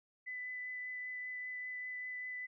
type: tone with vibrato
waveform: sine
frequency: 2000 Hz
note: B6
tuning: 21 cents sharp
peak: -40 dBFS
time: 0.26-2.47 s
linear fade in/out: 20 ms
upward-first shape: triangle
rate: 5.1 Hz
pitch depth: 9 cents each way
effects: none